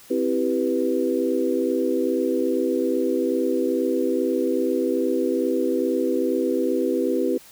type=chord; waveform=sine; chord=C major seventh; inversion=none; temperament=equal; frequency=261.6 / 329.6 / 392 / 493.9 Hz; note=C4 / E4 / G4 / B4; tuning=0 / 0 / 0 / 0 cents; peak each=-25 dBFS; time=0.1-7.38 s; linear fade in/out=10 ms; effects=white hiss -48 dBFS RMS until 7.51 s